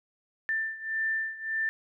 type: beating tone pair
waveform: sine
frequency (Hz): 1779 / 1780.7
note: A6 / A6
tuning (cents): +19 / +20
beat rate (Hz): 1.7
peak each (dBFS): -30 / -33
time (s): 0.49-1.69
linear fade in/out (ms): 0
effects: none